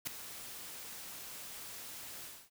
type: noise with ADSR envelope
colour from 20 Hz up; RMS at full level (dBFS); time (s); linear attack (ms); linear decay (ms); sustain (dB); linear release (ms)
white; -34; 0.05-2.5; 22; 3; -13; 260
effects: none